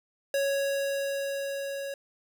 square tone with level ramp, 554.4 Hz, C#5, in tune, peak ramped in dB -25 to -34 dBFS, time 0.34-1.94 s, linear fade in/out 2 ms, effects none

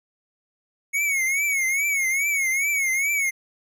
square tone with vibrato, 2200 Hz, C#7, 14 cents flat, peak -21 dBFS, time 0.93-3.31 s, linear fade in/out 20 ms, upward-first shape triangle, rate 2.4 Hz, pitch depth 120 cents each way, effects none

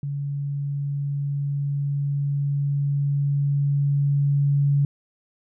sine tone with level ramp, 141.8 Hz, C#3, 40 cents sharp, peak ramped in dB -25 to -16 dBFS, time 0.03-4.85 s, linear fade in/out 2 ms, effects none

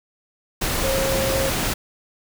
sine tone in noise, 537 Hz, C5, 45 cents sharp, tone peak -22 dBFS, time 0.83-1.5 s, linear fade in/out 10 ms, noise pink, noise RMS -23 dBFS, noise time 0.61-1.74 s, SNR -2 dB, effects none

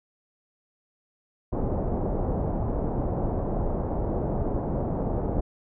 pink low-pass noise, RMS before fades -27 dBFS, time 1.52-5.41 s, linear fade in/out 10 ms, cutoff 780 Hz, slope 24 dB/octave, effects none

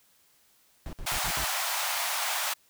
brown noise bursts, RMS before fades -37 dBFS, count 5, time 0.86-1.441 s, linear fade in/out 0 ms, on 69 ms, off 59 ms
pink high-pass noise, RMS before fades -30 dBFS, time 1.06-2.54 s, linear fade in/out 10 ms, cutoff 660 Hz, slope 48 dB/octave
effects white hiss -64 dBFS RMS until 2.69 s

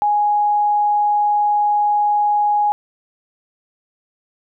sine tone, 830.6 Hz, G#5, in tune, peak -13 dBFS, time 0.02-2.72 s, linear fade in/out 0 ms, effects none

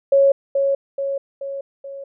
sine tone with echo, 552 Hz, C#5, 7 cents flat, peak -10 dBFS, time 0.12-0.32 s, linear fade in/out 5 ms, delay 430 ms, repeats 4, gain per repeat -5 dB, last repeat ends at 2.04 s, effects none

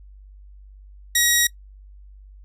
10% pulse tone, 1900 Hz, A#6, 33 cents sharp, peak -7 dBFS, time 1.15-1.47 s, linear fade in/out 5 ms, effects noise-tail reverb RT60 0.1 s tail -21 dB re dry + added 49 Hz sine -42 dBFS peak until 2.44 s

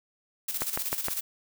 blue noise with tremolo, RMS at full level -30 dBFS, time 0.48-1.21 s, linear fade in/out 5 ms, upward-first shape square, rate 16 Hz, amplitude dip 60%
click train, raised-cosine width 0.5 ms, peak -14 dBFS, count 4, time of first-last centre 0.62-1.084 s, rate 6.47 Hz
effects none

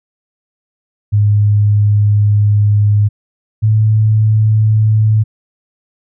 sine tone pair in turn, 103.83 / 108.45 Hz, G#2 / A2, 0 / -25 cents, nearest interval minor second, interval 75 cents, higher second, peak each -7 dBFS, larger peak neither, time 1.12-3.09 / 3.62-5.24 s, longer first, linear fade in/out 20 ms, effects none

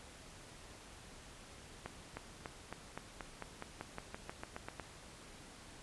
accelerating click train, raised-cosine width 0.5 ms, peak -27 dBFS, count 16, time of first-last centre 1.86-4.797 s, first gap 310 ms, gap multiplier 0.93, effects pink hiss -55 dBFS RMS until 5.82 s + resampled to 24000 Hz

